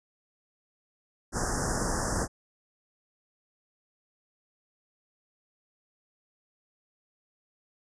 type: band-stop noise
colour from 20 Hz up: pink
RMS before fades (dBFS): -29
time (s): 1.32-2.28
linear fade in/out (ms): 50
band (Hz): 1800 to 5100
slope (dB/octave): 96
effects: resampled to 22050 Hz